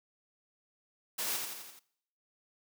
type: noise with echo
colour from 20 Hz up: white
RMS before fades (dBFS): -35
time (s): 1.18-1.37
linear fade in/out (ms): 10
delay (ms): 85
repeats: 5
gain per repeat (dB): -4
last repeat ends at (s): 1.795
effects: noise-tail reverb RT60 0.7 s tail -21 dB re dry + high-pass 200 Hz 12 dB/octave